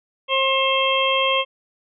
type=harmonic tone; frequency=534 Hz; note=C5; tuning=35 cents sharp; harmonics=1 / 2 / 4 / 5 / 6; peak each=-22 / -22 / -27 / -24 / -22 dBFS; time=0.28-1.45 s; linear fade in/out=50 ms; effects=none